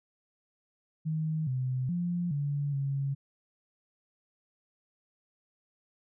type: tone with pitch steps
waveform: sine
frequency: 157.2 / 128.7 / 174.9 / 143.4 / 138.3 Hz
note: D#3 / C3 / F3 / D3 / C#3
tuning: +18 / -28 / +3 / -41 / -4 cents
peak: -28 dBFS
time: 1.05-3.15 s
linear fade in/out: 20 ms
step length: 420 ms
effects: none